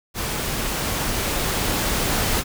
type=noise with level ramp; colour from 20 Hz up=pink; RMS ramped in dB=-26 to -21 dBFS; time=0.14-2.44 s; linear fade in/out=50 ms; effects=none